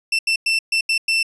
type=tone bursts at uneven times; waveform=30% pulse; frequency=2678 Hz; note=E7; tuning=27 cents sharp; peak=-13 dBFS; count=6; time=0.12-0.19 / 0.27-0.36 / 0.46-0.59 / 0.72-0.81 / 0.89-0.98 / 1.08-1.23 s; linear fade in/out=5 ms; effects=resampled to 24000 Hz